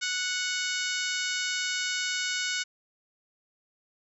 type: harmonic tone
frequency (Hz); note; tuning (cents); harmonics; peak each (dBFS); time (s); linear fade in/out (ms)
738; F#5; -5; 2 / 3 / 4 / 5 / 6 / 7 / 8 / 9 / 10; -33 / -35 / -36 / -37 / -38 / -38 / -39 / -40 / -40; 0.01-2.64; 20
effects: none